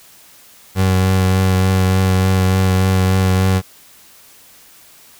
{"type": "tone with vibrato", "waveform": "30% pulse", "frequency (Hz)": 94, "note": "F#2", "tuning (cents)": 28, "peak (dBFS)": -9, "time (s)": [0.75, 3.62], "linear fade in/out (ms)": 50, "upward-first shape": "triangle", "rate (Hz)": 3.4, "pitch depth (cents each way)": 19, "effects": ["white hiss -45 dBFS RMS until 5.19 s"]}